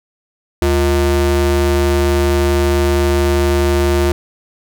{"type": "ring-modulated tone", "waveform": "square", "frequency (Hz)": 138.1, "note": "C#3", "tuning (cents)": -6, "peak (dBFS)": -9, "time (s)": [0.62, 4.12], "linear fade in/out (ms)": 0, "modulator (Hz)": 214, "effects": []}